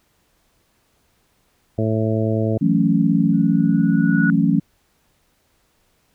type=harmonic tone; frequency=110 Hz; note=A2; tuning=in tune; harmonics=1 / 2 / 3 / 4 / 5 / 6; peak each=-20 / -23 / -25 / -26 / -27 / -28 dBFS; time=1.78-2.58 s; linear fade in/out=5 ms
type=chord; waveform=sine; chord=F# minor seventh; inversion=third; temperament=equal; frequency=164.81 / 185 / 220 / 277.2 Hz; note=E3 / F#3 / A3 / C#4; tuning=0 / 0 / 0 / 0 cents; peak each=-19 dBFS; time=2.61-4.6 s; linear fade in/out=10 ms
type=tone with exponential growth; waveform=sine; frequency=1466 Hz; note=F#6; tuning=16 cents flat; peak=-18 dBFS; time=3.33-4.3 s; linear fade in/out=1 ms; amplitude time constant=210 ms
effects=pink hiss -63 dBFS RMS until 6.14 s